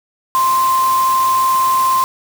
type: tone in noise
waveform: sine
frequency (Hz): 1046.5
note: C6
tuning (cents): 0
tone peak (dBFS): -11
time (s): 0.35-2.04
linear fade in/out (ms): 0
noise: white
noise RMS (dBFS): -26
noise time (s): 0.35-2.04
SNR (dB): +12
effects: none